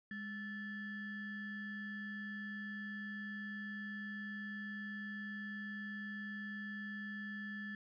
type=ring-modulated tone; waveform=triangle; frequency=770 Hz; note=G5; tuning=31 cents flat; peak=-37 dBFS; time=0.11-7.75 s; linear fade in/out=2 ms; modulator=976 Hz; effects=resampled to 11025 Hz